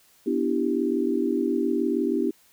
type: chord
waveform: sine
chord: E minor seventh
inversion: second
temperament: equal with one note detuned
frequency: 246.9 / 293.7 / 332.9 / 392 Hz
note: B3 / D4 / E4 / G4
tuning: 0 / 0 / +17 / 0 cents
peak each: -27 dBFS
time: 0.26-2.31 s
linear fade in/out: 10 ms
effects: white hiss -59 dBFS RMS until 2.52 s